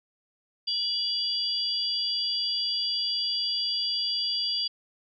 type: tone cluster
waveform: sine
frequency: 2927 / 3381 / 4739 Hz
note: F#7 / G#7 / D8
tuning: -19 / +30 / +15 cents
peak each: -35 / -32 / -27 dBFS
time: 0.67-4.68 s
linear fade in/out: 10 ms
effects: none